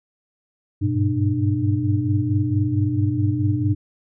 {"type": "tone cluster", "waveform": "sine", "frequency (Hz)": [98.5, 103, 122.3, 300.1], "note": ["G2", "G#2", "B2", "D4"], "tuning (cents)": [9, -14, -16, 38], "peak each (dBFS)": -23, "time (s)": [0.81, 3.75], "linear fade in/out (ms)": 20, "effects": []}